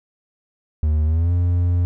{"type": "tone with pitch glide", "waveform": "triangle", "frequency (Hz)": [76.6, 87.99], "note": ["D#2", "F2"], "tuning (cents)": [-27, 13], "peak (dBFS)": -13, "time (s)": [0.83, 1.85], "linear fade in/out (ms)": 0, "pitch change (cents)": 240, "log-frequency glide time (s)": [1.04, 1.32], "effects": []}